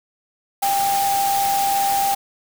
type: tone in noise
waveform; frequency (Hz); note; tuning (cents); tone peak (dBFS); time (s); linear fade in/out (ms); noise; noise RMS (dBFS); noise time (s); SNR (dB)
sine; 793; G5; +20; -17; 0.62-2.15; 10; white; -26; 0.62-2.15; +6
effects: none